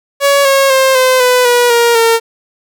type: tone with pitch steps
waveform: sawtooth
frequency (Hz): 562 / 545.7 / 529.8 / 514.5 / 499.5 / 485 / 470.9 / 457.3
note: C#5 / C#5 / C5 / C5 / B4 / B4 / A#4 / A#4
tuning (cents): +24 / -27 / +22 / -29 / +20 / -31 / +18 / -33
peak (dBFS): -3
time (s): 0.2-2.2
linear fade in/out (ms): 50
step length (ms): 250
effects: none